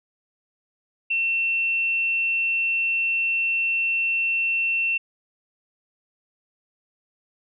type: tone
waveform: sine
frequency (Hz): 2700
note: E7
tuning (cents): +41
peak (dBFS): -20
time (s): 1.1-4.98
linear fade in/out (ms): 10
effects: none